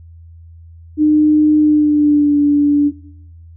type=tone with pitch glide; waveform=sine; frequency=303.6 to 290.1 Hz; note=D#4 to D4; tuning=-42 to -21 cents; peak=-8 dBFS; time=0.97-2.92 s; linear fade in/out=50 ms; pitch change=-79 cents; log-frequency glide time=1.58-2.38 s; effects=noise-tail reverb RT60 0.8 s tail -20 dB re dry + added 83 Hz sine -36 dBFS peak until 3.56 s